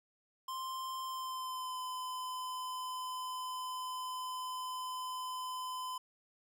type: tone with pitch glide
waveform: square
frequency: 1046.5 to 1017.3 Hz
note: C6 to C6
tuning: 0 to -49 cents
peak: -39 dBFS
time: 0.48-5.98 s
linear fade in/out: 5 ms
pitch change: -49 cents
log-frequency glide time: 1.04-1.8 s
effects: none